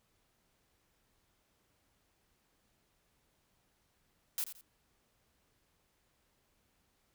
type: noise with echo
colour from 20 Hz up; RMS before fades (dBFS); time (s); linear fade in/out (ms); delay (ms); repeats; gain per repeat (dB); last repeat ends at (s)
blue; -35; 4.38-4.44; 0; 85; 2; -11; 4.61
effects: pink hiss -75 dBFS RMS until 7.14 s